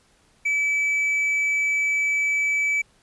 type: tone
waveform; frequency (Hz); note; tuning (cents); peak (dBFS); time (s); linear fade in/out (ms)
triangle; 2300; D7; -37; -18; 0.45-2.82; 10
effects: pink hiss -60 dBFS RMS until 3.02 s + resampled to 24000 Hz